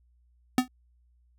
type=tone with exponential decay; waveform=square; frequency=253.1 Hz; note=B3; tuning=43 cents sharp; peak=-16 dBFS; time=0.58-0.68 s; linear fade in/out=2 ms; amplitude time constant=21 ms; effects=added 60 Hz sine -61 dBFS peak until 1.38 s